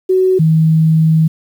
sine tone pair in turn, 373.6 / 159.5 Hz, F#4 / D#3, +17 / +43 cents, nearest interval octave + minor third, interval 1474 cents, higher first, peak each -8 / -7 dBFS, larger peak second, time 0.09-0.39 / 0.39-1.28 s, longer second, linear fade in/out 10 ms, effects 7-bit

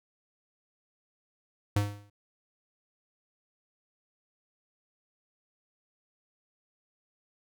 square tone with exponential decay, 102.4 Hz, G#2, 24 cents flat, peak -22 dBFS, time 1.76-2.1 s, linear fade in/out 5 ms, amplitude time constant 73 ms, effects none

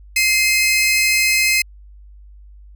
sawtooth tone pair together, 2093 / 2549 Hz, C7 / D#7, 0 / +41 cents, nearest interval minor third, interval 341 cents, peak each -13 dBFS, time 0.16-1.62 s, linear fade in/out 5 ms, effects added 50 Hz sine -39 dBFS peak until 2.75 s

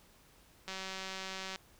click train, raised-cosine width 0.2 ms, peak -24 dBFS, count 168, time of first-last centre 0.68-1.559 s, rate 190 Hz, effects pink hiss -63 dBFS RMS until 1.79 s

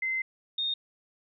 sine tone pair in turn, 2067 / 3683 Hz, C7 / A#7, -22 / -22 cents, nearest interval minor seventh, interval 1000 cents, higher second, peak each -27 dBFS, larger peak neither, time 0.02-0.22 / 0.58-0.74 s, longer first, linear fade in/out 5 ms, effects none

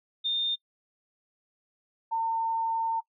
sine tone pair in turn, 3630 / 905.8 Hz, A#7 / A#5, -47 / -50 cents, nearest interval 2 octaves, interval 2403 cents, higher first, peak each -25 dBFS, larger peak neither, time 0.24-0.56 / 2.11-3.01 s, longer second, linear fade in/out 20 ms, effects noise-tail reverb RT60 0.1 s tail -22 dB re dry

